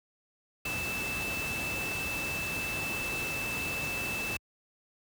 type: tone in noise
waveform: sine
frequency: 2637 Hz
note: E7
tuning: in tune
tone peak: -33 dBFS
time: 0.65-4.37 s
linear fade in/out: 5 ms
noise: pink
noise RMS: -37 dBFS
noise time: 0.65-4.37 s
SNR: +1 dB
effects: high-pass 60 Hz 12 dB/octave